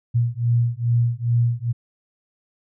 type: beating tone pair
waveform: sine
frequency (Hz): 117.5 / 119.9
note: A#2 / A#2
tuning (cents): +14 / +49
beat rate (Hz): 2.4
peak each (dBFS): -20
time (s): 0.14-1.73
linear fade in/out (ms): 20
effects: none